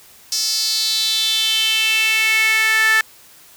sawtooth tone with high-pass filter sweep, 440 Hz, A4, in tune, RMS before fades -17 dBFS, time 0.32-3.01 s, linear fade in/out 2 ms, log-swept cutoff 5300 to 1700 Hz, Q 5.1, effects white hiss -46 dBFS RMS until 3.56 s

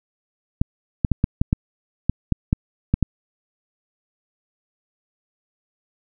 clicks, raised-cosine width 5 ms, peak -4 dBFS, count 11, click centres 0.615 / 1.048 / 1.117 / 1.241 / 1.415 / 1.529 / 2.096 / 2.323 / 2.529 / 2.94 / 3.027 s, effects none

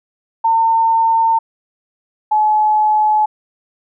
sine tone pair in turn, 905 / 854.2 Hz, A5 / G#5, +48 / +48 cents, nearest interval minor second, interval 100 cents, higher first, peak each -10 dBFS, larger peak neither, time 0.44-1.39 / 2.31-3.26 s, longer neither, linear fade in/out 10 ms, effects none

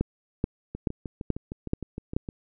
two click trains, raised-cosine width 3 ms, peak -21 / -11 dBFS, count 11 / 6, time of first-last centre 0.75-2.288 / 0.01-2.165 s, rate 6.5 / 2.32 Hz, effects none

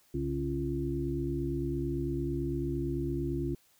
harmonic tone with a mistuned harmonic, 68.9 Hz, C#2, 10 cents flat, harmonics 1 / 2 / 4 / 5, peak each -37 / -35 / -36 / -34 dBFS, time 0.14-3.55 s, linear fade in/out 5 ms, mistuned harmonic 1, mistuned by -140 cents, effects white hiss -66 dBFS RMS until 3.79 s

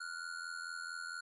square ring-modulated tone, 1437 Hz, F6, 49 cents sharp, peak -39 dBFS, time 0-1.21 s, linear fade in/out 10 ms, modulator 42.2 Hz, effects resampled to 24000 Hz

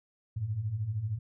sine beating tone pair, 97.7 / 110.7 Hz, G2 / A2, -5 / +11 cents, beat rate 13 Hz, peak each -37 / -31 dBFS, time 0.36-1.19 s, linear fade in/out 10 ms, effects none

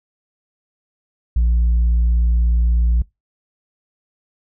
sine tone, 58.27 Hz, A#1, in tune, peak -10 dBFS, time 1.36-3.02 s, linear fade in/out 5 ms, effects noise-tail reverb RT60 0.2 s tail -24 dB re dry + tanh soft clip ceiling -11 dBFS

